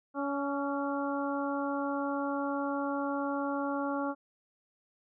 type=harmonic tone with a mistuned harmonic; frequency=281.6 Hz; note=C#4; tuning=27 cents sharp; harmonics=1 / 2 / 3 / 4 / 5; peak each=-33 / -36 / -38 / -39 / -40 dBFS; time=0.14-4.15 s; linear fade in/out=50 ms; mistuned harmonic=5; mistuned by=-32 cents; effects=none